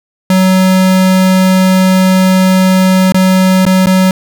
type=tone with dropouts; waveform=square; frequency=187.1 Hz; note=F#3; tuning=20 cents sharp; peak=-6 dBFS; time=0.3-4.11 s; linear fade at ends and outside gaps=2 ms; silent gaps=3.122-3.144 / 3.653-3.664 / 3.86-3.869 s; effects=none